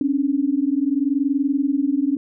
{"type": "tone pair together", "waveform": "sine", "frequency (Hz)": [269.3, 290], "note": ["C#4", "D4"], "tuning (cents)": [-50, -22], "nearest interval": "minor second", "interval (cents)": 128, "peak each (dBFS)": -20, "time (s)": [0.01, 2.17], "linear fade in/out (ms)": 2, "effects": []}